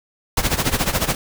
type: noise with tremolo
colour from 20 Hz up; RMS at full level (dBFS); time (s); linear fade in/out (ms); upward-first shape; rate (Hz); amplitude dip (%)
pink; -17; 0.37-1.15; 2; sine; 14; 80
effects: none